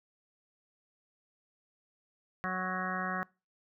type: harmonic tone with a mistuned harmonic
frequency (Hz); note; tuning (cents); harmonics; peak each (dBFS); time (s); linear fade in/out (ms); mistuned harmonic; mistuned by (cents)
185; F#3; 0; 1 / 2 / 3 / 4 / 6 / 7 / 8 / 9 / 10; -38 / -47 / -45 / -40 / -38 / -41 / -42 / -40 / -42; 2.44-3.23; 0; 10; +19
effects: noise-tail reverb RT60 0.3 s tail -24 dB re dry